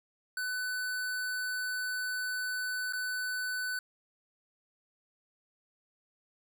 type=tone with dropouts; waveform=square; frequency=1500 Hz; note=F#6; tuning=23 cents sharp; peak=-33 dBFS; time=0.37-3.79 s; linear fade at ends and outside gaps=2 ms; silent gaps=2.925-2.933 s; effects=none

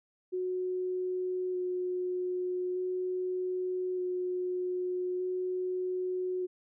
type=tone with vibrato; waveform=sine; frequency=365 Hz; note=F#4; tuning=24 cents flat; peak=-30 dBFS; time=0.32-6.47 s; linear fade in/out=20 ms; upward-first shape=square; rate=0.41 Hz; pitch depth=9 cents each way; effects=none

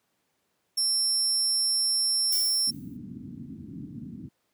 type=tone; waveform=30% pulse; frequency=5400 Hz; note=E8; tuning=41 cents sharp; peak=-19 dBFS; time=0.77-2.71 s; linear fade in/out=10 ms
type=noise with exponential decay; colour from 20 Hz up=violet; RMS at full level=-29 dBFS; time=2.32-2.97 s; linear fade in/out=5 ms; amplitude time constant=140 ms
type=low-pass noise; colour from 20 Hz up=white; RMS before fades=-37 dBFS; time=2.67-4.29 s; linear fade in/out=10 ms; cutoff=280 Hz; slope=48 dB/octave
effects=pink hiss -74 dBFS RMS until 4.53 s + high-pass 150 Hz 12 dB/octave

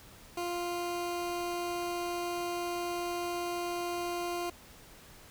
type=tone; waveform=20% pulse; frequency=349.2 Hz; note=F4; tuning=in tune; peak=-28 dBFS; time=0.37-4.5 s; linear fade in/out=5 ms; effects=pink hiss -54 dBFS RMS until 5.3 s

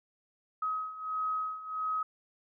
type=beating tone pair; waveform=sine; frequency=1268 / 1269.5 Hz; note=D#6 / D#6; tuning=+32 / +34 cents; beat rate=1.5 Hz; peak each=-37 / -33 dBFS; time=0.62-2.03 s; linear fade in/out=5 ms; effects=none

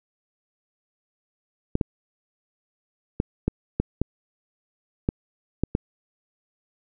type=clicks; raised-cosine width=3 ms; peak=-8 dBFS; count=9; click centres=1.754 / 1.812 / 3.201 / 3.48 / 3.8 / 4.016 / 5.089 / 5.636 / 5.751 s; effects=none

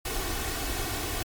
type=noise with comb filter; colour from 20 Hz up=pink; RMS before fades=-31 dBFS; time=0.05-1.23 s; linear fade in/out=5 ms; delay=2.7 ms; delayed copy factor=+0.6; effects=MP3 96 kbps

